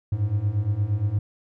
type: beating tone pair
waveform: triangle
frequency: 98 / 106.6 Hz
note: G2 / G#2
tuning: 0 / +46 cents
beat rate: 8.6 Hz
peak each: -24 / -21 dBFS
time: 0.12-1.19 s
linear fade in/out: 5 ms
effects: none